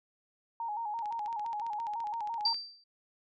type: tone with vibrato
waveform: sine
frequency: 880 Hz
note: A5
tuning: in tune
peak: -33 dBFS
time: 0.6-2.53 s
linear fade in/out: 2 ms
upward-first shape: square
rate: 5.9 Hz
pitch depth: 85 cents each way
type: click train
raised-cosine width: 0.2 ms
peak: -33 dBFS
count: 24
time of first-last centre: 0.99-2.544 s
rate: 14.8 Hz
type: tone with exponential decay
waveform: sine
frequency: 4674 Hz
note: D8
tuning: 9 cents flat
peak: -23 dBFS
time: 2.45-2.84 s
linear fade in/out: 5 ms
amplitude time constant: 83 ms
effects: none